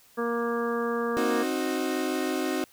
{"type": "harmonic tone", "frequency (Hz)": 234.8, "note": "A#3", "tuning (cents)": 13, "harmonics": [1, 2, 3, 4, 5, 6, 7], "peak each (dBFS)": [-31, -28, -40, -40, -33, -43, -37], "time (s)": [0.17, 1.44], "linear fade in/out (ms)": 20}
{"type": "chord", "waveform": "35% pulse", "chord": "C diminished", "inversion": "none", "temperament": "equal with one note detuned", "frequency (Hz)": [264.8, 311.1, 370], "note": ["C4", "Eb4", "Gb4"], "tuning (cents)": [21, 0, 0], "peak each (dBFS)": -29, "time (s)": [1.17, 2.64], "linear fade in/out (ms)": 0}
{"effects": ["white hiss -58 dBFS RMS until 2.72 s"]}